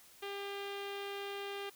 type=tone with low-pass filter; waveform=sawtooth; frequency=399.8 Hz; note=G4; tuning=34 cents sharp; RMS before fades=-42 dBFS; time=0.22-1.7 s; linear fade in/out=10 ms; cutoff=3200 Hz; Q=2.6; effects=white hiss -60 dBFS RMS until 1.75 s